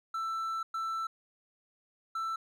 triangle tone bursts at uneven times, 1330 Hz, E6, 15 cents sharp, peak -30 dBFS, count 3, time 0.14-0.63 / 0.74-1.07 / 2.15-2.36 s, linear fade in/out 5 ms, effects none

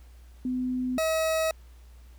sine / 40% pulse tone pair in turn, 253.1 / 640 Hz, B3 / D#5, +43 / +49 cents, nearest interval octave + major third, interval 1606 cents, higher second, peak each -26 / -23 dBFS, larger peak second, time 0.45-0.98 / 0.98-1.51 s, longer neither, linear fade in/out 2 ms, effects added 60 Hz sine -47 dBFS peak until 2.18 s + pink hiss -62 dBFS RMS until 2.18 s

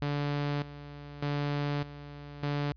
sawtooth tone with tremolo, 144.7 Hz, D3, 25 cents flat, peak -25 dBFS, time 0.02-2.72 s, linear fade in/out 2 ms, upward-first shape square, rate 0.83 Hz, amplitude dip 80%, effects added 60 Hz sine -52 dBFS peak until 2.76 s + resampled to 11025 Hz

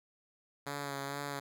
5% pulse tone with vibrato, 140.9 Hz, C#3, 29 cents sharp, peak -26 dBFS, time 0.66-1.4 s, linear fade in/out 10 ms, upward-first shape sine, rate 2.2 Hz, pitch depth 29 cents each way, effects none

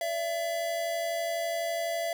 square tone pair together, 578 / 670 Hz, D5 / E5, -28 / +28 cents, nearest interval minor third, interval 256 cents, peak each -39 / -30 dBFS, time 0.01-2.13 s, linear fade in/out 2 ms, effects 11-bit

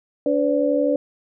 sine tone cluster, 289.2 / 505 / 577 Hz, D4 / B4 / D5, -27 / +39 / -31 cents, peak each -21 dBFS, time 0.26-0.96 s, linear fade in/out 2 ms, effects none

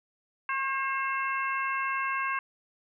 harmonic tone with a mistuned harmonic, 535 Hz, C5, 38 cents sharp, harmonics 2 / 3 / 4 / 5, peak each -30 / -33 / -36 / -36 dBFS, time 0.49-2.39 s, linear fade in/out 2 ms, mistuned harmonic 2, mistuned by +19 cents, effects none

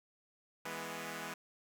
5% pulse chord, E major, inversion none, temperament equal, 164.81 / 207.7 / 246.9 Hz, E3 / G#3 / B3, 0 / 0 / 0 cents, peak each -34 dBFS, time 0.65-1.34 s, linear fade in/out 5 ms, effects none

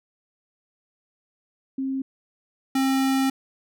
sine / square tone pair in turn, 267.2 / 267.2 Hz, C4 / C4, +36 / +36 cents, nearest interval unison, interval 0 cents, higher neither, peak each -24 / -20 dBFS, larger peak second, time 1.78-2.02 / 2.75-3.3 s, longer second, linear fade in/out 5 ms, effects none

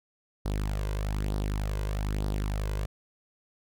sawtooth tone with flanger, 51 Hz, G#1, 31 cents flat, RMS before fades -30 dBFS, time 0.45-2.86 s, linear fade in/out 10 ms, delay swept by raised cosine 0.2 to 2 ms, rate 1.1 Hz, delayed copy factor +0.6, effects none

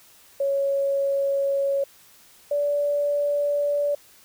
sine tone pair in turn, 554.4 / 578.6 Hz, C#5 / D5, 0 / -26 cents, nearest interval minor second, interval 74 cents, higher second, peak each -20 / -20 dBFS, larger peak neither, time 0.4-1.84 / 2.51-3.95 s, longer neither, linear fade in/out 5 ms, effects white hiss -53 dBFS RMS until 4.24 s

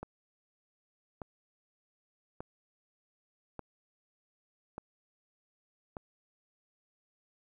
click train, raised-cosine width 1 ms, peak -26 dBFS, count 6, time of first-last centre 0.03-5.968 s, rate 0.842 Hz, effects 11-bit

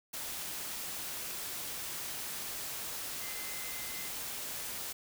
sine tone in noise, 2064 Hz, C7, 24 cents flat, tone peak -48 dBFS, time 3.21-4.09 s, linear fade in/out 10 ms, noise white, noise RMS -40 dBFS, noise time 0.13-4.93 s, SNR -11 dB, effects none

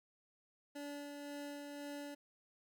25% pulse tone with tremolo, 288.1 Hz, D4, 33 cents flat, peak -40 dBFS, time 0.75-2.15 s, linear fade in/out 10 ms, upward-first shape sine, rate 1.9 Hz, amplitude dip 30%, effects none

